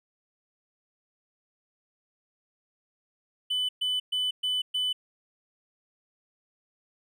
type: tone bursts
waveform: triangle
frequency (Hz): 3000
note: F#7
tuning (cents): +23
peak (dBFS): -23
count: 5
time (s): 3.5-4.93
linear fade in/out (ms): 10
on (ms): 190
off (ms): 120
effects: tanh soft clip ceiling -19 dBFS